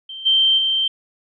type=tone with level steps; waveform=sine; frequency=3132 Hz; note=G7; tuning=2 cents flat; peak=-30 / -12 / -16 dBFS; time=0.09-0.88 s; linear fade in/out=5 ms; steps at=0.25 / 0.57 s; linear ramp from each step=20 ms; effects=none